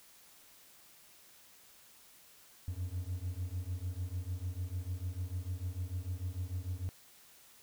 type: beating tone pair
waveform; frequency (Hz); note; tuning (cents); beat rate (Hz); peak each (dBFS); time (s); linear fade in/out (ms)
triangle; 87.31 / 94.01; F2 / F#2; 0 / +28; 6.7; -37 / -37; 2.68-6.89; 0
effects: white hiss -60 dBFS RMS until 7.62 s